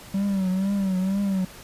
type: tone with vibrato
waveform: triangle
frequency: 192.5 Hz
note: G3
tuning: 31 cents flat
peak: -19 dBFS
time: 0.14-1.45 s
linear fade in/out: 5 ms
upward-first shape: triangle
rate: 2.1 Hz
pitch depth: 89 cents each way
effects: pink hiss -44 dBFS RMS until 1.63 s + resampled to 32000 Hz